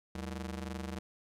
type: ring-modulated tone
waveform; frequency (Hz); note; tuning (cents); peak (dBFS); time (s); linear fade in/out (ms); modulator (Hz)
sawtooth; 133.6; C3; +36; -31; 0.15-0.99; 5; 55.3
effects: low-pass 11000 Hz 12 dB/octave